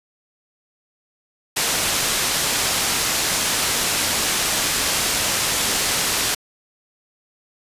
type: low-pass noise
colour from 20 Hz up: white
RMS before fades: -21 dBFS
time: 1.56-6.35 s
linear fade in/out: 10 ms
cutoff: 8800 Hz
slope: 12 dB/octave
effects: resampled to 32000 Hz